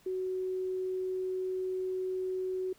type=tone; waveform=sine; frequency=372.5 Hz; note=F#4; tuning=12 cents sharp; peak=-31 dBFS; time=0.06-2.73 s; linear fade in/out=5 ms; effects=pink hiss -63 dBFS RMS until 2.78 s